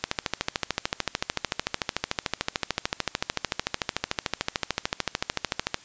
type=click train; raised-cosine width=0.2 ms; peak=-6 dBFS; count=78; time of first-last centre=0.04-5.744 s; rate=13.5 Hz; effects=white hiss -50 dBFS RMS until 5.84 s + resampled to 16000 Hz